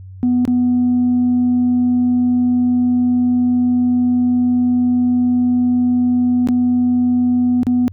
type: tone with dropouts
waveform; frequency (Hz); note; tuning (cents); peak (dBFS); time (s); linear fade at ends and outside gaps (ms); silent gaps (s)
sine; 246.9; B3; 0; -10; 0.23-7.88; 0; 0.452-0.477 / 6.473-6.487 / 7.632-7.668
effects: tanh soft clip ceiling -9 dBFS + added 94 Hz sine -32 dBFS peak until 7.92 s